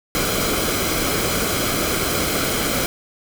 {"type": "noise with comb filter", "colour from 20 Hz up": "pink", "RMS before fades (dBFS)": -21, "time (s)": [0.15, 2.86], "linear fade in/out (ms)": 0, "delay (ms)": 1.1, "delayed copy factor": -0.55, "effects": []}